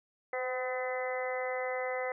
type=harmonic tone with a mistuned harmonic; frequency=253.4 Hz; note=B3; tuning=45 cents sharp; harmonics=2 / 3 / 4 / 5 / 6 / 7 / 8; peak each=-34 / -39 / -46 / -44 / -49 / -46 / -39 dBFS; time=0.33-2.12 s; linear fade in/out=2 ms; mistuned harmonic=2; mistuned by=+18 cents; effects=none